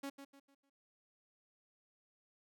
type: tone with echo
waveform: sawtooth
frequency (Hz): 277.2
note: C#4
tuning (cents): 0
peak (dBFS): -37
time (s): 0.03-0.1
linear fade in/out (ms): 10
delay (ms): 150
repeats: 4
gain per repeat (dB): -9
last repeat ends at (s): 0.7
effects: none